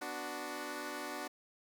10% pulse chord, B minor, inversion none, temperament equal, 246.9 / 293.7 / 370 Hz, B3 / D4 / F#4, 0 / 0 / 0 cents, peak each -39 / -34 / -36 dBFS, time 0.01-1.28 s, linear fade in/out 10 ms, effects 11-bit

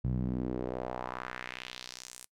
sawtooth tone with band-pass filter sweep, 62.4 Hz, B1, 19 cents sharp, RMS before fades -37 dBFS, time 0.04-2.25 s, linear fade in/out 0 ms, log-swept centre 130 to 9600 Hz, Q 1.9, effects noise-tail reverb RT60 0.1 s tail -23 dB re dry

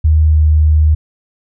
sine tone with pitch glide, 77.78 to 76.98 Hz, D#2 to D#2, 0 to -18 cents, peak -6 dBFS, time 0.04-0.95 s, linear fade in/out 10 ms, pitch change -18 cents, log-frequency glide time 0.27-0.38 s, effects none

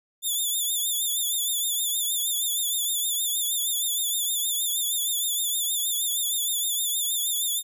5% pulse tone with vibrato, 3520 Hz, A7, in tune, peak -17 dBFS, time 0.22-7.63 s, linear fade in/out 50 ms, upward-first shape triangle, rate 6.4 Hz, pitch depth 93 cents each way, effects none

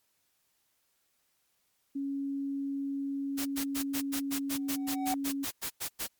sine tone, 277.2 Hz, C#4, in tune, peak -31 dBFS, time 1.95-5.45 s, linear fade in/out 10 ms
white noise bursts, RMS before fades -35 dBFS, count 15, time 3.37-6.075 s, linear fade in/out 20 ms, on 87 ms, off 100 ms
triangle tone with exponential growth, 754 Hz, F#5, 32 cents sharp, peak -26 dBFS, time 4.54-5.14 s, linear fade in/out 0 ms, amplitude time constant 130 ms
effects white hiss -74 dBFS RMS until 6.19 s + MP3 96 kbps

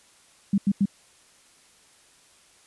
sine tone bursts, 198.8 Hz, G3, 25 cents sharp, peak -17 dBFS, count 3, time 0.53-0.856 s, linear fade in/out 5 ms, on 50 ms, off 88 ms, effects white hiss -57 dBFS RMS until 2.66 s + resampled to 24000 Hz

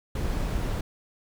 brown noise, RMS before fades -28 dBFS, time 0.15-0.81 s, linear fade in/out 5 ms, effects none

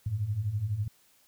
sine beating tone pair, 96.3 / 108.3 Hz, G2 / A2, -30 / -27 cents, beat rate 12 Hz, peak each -34 / -29 dBFS, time 0.06-0.88 s, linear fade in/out 5 ms, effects white hiss -64 dBFS RMS until 1.27 s

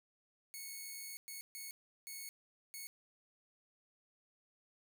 5% pulse tone bursts at uneven times, 2206 Hz, C#7, 9 cents flat, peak -35 dBFS, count 5, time 0.54-1.17 / 1.28-1.41 / 1.55-1.71 / 2.07-2.29 / 2.74-2.87 s, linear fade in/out 0 ms, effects 12-bit

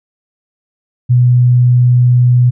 sine tone, 123.47 Hz, B2, in tune, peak -5 dBFS, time 1.09-2.51 s, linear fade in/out 20 ms, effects none

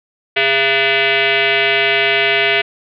sine tone with frequency modulation, 134.9 Hz, C#3, 47 cents flat, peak -11 dBFS, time 0.36-2.62 s, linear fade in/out 10 ms, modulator 542 Hz, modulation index 5.4, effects none

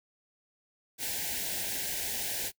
white band-stop noise, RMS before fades -34 dBFS, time 0.98-2.52 s, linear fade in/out 50 ms, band 920 to 1500 Hz, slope 96 dB/octave, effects noise-tail reverb RT60 0.1 s tail -23 dB re dry

